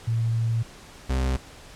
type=tone pair in turn; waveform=sine / 40% pulse; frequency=114.2 / 65.02 Hz; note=A#2 / C2; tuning=-35 / -10 cents; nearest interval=minor seventh; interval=975 cents; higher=first; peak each=-21 / -21 dBFS; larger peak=neither; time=0.07-0.63 / 1.09-1.37 s; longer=first; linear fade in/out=10 ms; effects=pink hiss -46 dBFS RMS until 1.75 s + low-pass 9000 Hz 12 dB/octave